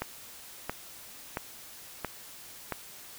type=click train; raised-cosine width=0.5 ms; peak=-16 dBFS; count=5; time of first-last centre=0.02-2.723 s; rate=1.48 Hz; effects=white hiss -48 dBFS RMS until 3.18 s